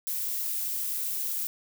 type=noise; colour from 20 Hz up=violet; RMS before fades=-31 dBFS; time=0.07-1.47 s; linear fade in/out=0 ms; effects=none